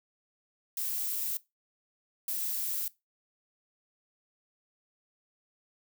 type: noise bursts at uneven times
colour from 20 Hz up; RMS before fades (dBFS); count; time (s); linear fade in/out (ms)
violet; -33; 2; 0.77-1.37 / 2.28-2.88; 2
effects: noise-tail reverb RT60 0.2 s tail -19 dB re dry